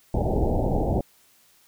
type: low-pass noise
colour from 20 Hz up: pink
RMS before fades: -23 dBFS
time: 0.14-1.01 s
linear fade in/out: 2 ms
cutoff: 850 Hz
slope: 96 dB/octave
effects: white hiss -59 dBFS RMS until 1.67 s